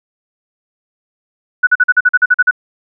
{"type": "tone bursts", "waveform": "sine", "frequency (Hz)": 1480, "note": "F#6", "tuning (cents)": 0, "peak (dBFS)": -5, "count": 11, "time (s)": [1.63, 2.511], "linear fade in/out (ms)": 10, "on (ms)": 41, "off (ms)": 43, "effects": []}